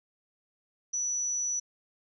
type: tone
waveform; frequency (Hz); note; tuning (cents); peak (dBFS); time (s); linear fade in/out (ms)
sine; 5920; F#8; 0; -28; 0.93-1.6; 10
effects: none